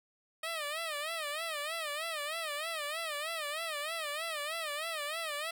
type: tone with vibrato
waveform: 10% pulse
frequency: 622.3 Hz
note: D#5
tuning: in tune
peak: -27 dBFS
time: 0.43-5.51 s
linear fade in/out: 5 ms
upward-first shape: sine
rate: 3.2 Hz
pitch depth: 130 cents each way
effects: none